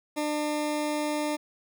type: tone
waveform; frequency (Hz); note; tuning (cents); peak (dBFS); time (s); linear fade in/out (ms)
20% pulse; 300; D4; +37; -22; 0.16-1.37; 20
effects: none